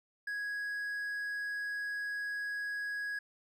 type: tone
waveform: triangle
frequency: 1661.2 Hz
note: G#6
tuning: in tune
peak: -33 dBFS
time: 0.27-3.19 s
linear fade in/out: 5 ms
effects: none